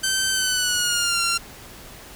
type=tone with pitch glide; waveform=10% pulse; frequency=1545 to 1376.4 Hz; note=G6 to F6; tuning=-26 to -26 cents; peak=-11 dBFS; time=0.03-1.38 s; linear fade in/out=10 ms; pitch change=-200 cents; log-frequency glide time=0.32-1.21 s; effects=pink hiss -42 dBFS RMS until 2.15 s